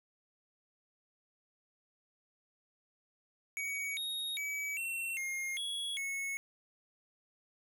square tone with pitch steps, 2253 / 3748 / 2283 / 2712 / 2133 / 3349 / 2197 Hz, C#7 / A#7 / D7 / E7 / C7 / G#7 / C#7, +28 / +9 / -50 / +49 / +33 / +14 / -16 cents, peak -36 dBFS, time 3.57-6.37 s, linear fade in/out 0 ms, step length 400 ms, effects none

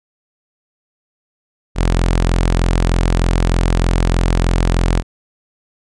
sawtooth tone, 43.25 Hz, F1, 16 cents flat, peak -8 dBFS, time 1.75-5.03 s, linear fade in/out 50 ms, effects resampled to 22050 Hz

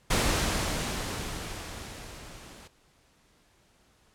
pink noise with level ramp, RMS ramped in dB -24 to -49 dBFS, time 0.1-2.68 s, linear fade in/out 10 ms, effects pink hiss -64 dBFS RMS until 4.14 s + low-pass 10000 Hz 12 dB/octave

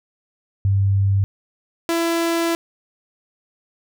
sine / sawtooth tone pair in turn, 98.4 / 334.8 Hz, G2 / E4, +7 / +27 cents, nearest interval octave + major sixth, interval 2120 cents, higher second, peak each -14 dBFS, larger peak neither, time 0.65-1.24 / 1.89-2.55 s, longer second, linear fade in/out 0 ms, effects none

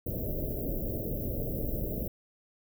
pink band-stop noise, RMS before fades -33 dBFS, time 0.06-2.08 s, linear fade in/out 5 ms, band 640 to 13000 Hz, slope 96 dB/octave, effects none

